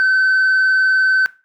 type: tone with vibrato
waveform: sine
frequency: 1529 Hz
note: G6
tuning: 44 cents flat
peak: -9 dBFS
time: 0-1.26 s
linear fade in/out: 0 ms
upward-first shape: triangle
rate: 20 Hz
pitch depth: 21 cents each way
effects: noise-tail reverb RT60 0.3 s tail -19 dB re dry + tanh soft clip ceiling -10 dBFS